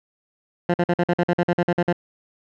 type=tone bursts; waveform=15% pulse; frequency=174.61 Hz; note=F3; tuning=in tune; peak=-10 dBFS; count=13; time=0.69-1.928 s; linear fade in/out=5 ms; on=50 ms; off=49 ms; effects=low-pass 2000 Hz 12 dB/octave